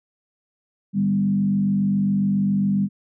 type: tone with frequency modulation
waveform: sine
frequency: 197.5 Hz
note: G3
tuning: 13 cents sharp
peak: -17 dBFS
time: 0.93-2.89 s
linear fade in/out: 50 ms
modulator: 47.3 Hz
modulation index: 0.64
effects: none